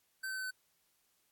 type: tone with pitch steps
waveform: square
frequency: 1544 / 1534.2 / 1524.5 / 1514.8 Hz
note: G6 / G6 / G6 / F#6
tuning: -27 / -38 / -49 / +40 cents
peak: -38 dBFS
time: 0.23-0.51 s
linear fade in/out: 10 ms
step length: 70 ms
effects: white hiss -75 dBFS RMS until 1.31 s + AAC 64 kbps